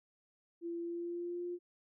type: tone with pitch glide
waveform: sine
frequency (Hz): 340 to 351.8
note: F4 to F4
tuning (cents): -46 to +13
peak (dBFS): -37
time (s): 0.61-1.59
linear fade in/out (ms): 50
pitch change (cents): +59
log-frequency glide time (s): 0.8-1.46
effects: none